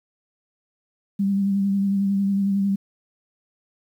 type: tone with vibrato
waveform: sine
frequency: 197.5 Hz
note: G3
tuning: 13 cents sharp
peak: -18 dBFS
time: 1.19-2.76 s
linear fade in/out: 10 ms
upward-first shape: sine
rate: 11 Hz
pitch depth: 25 cents each way
effects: 9-bit